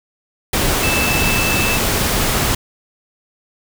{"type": "tone in noise", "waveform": "sine", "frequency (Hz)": 2637, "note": "E7", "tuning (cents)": 0, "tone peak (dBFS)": -19, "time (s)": [0.83, 1.77], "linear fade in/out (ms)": 5, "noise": "pink", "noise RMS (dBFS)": -17, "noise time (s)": [0.53, 2.55], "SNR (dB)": -5, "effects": []}